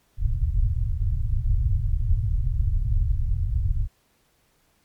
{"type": "low-pass noise", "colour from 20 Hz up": "pink", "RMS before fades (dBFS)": -22, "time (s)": [0.17, 3.88], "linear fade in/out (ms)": 50, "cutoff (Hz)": 120, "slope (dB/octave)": 48, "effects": ["pink hiss -65 dBFS RMS until 4.84 s", "MP3 96 kbps"]}